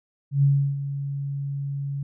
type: tone with ADSR envelope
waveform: sine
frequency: 140 Hz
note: C#3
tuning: 18 cents sharp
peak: -14 dBFS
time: 0.31-2.03 s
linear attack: 120 ms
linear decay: 330 ms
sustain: -12 dB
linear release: 4 ms
effects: none